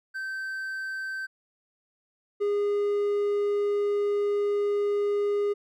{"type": "tone pair in turn", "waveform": "triangle", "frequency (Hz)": [1550, 409.4], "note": ["G6", "G#4"], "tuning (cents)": [-20, -25], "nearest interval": "octave + major seventh", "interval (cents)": 2305, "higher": "first", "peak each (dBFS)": [-29, -21], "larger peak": "second", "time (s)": [[0.14, 1.27], [2.4, 5.54]], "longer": "second", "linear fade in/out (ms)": 20, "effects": []}